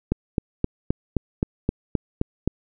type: click train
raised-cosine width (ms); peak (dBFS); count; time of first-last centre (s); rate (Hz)
3; -7; 10; 0.12-2.476; 3.82
effects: none